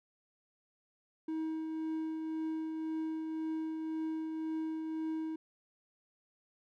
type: tone with tremolo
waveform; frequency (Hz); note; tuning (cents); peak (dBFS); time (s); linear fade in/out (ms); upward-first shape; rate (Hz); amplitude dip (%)
triangle; 317.8; D#4; +37; -31; 1.28-5.36; 5; triangle; 1.9; 35
effects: none